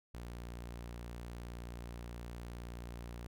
sawtooth tone, 59.1 Hz, A#1, 24 cents sharp, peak -40 dBFS, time 0.14-3.27 s, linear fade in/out 5 ms, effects none

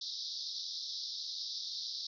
white band-pass noise, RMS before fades -41 dBFS, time 0.01-2.07 s, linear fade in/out 5 ms, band 3600 to 5500 Hz, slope 96 dB/octave, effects none

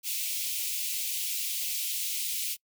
white high-pass noise, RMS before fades -32 dBFS, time 0.03-2.57 s, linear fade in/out 50 ms, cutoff 2300 Hz, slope 48 dB/octave, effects noise-tail reverb RT60 0.1 s tail -25 dB re dry

